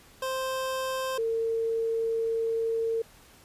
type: tone pair in turn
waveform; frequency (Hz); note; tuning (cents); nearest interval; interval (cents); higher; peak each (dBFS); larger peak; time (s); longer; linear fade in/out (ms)
25% pulse / sine; 523.3 / 453.9; C5 / A#4; 0 / -46; major second; 246; first; -25; neither; 0.22-1.18 / 1.18-3.02; second; 5
effects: pink hiss -55 dBFS RMS until 3.44 s + resampled to 32000 Hz